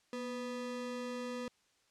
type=ring-modulated tone; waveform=square; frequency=370 Hz; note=F#4; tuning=in tune; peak=-36 dBFS; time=0.13-1.48 s; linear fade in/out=0 ms; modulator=129 Hz; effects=white hiss -72 dBFS RMS until 1.9 s + low-pass 7000 Hz 12 dB/octave